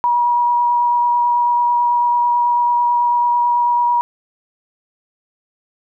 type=tone with vibrato; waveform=sine; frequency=961 Hz; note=B5; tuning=48 cents flat; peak=-12 dBFS; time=0.04-4.01 s; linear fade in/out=0 ms; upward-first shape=triangle; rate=9.1 Hz; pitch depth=12 cents each way; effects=none